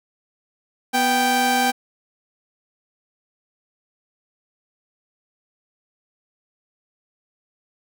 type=tone pair together; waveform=sawtooth; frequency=246.6 / 783 Hz; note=B3 / G5; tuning=-2 / -2 cents; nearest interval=octave + minor sixth; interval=2000 cents; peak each=-19 / -14 dBFS; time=0.93-1.72 s; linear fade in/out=20 ms; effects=none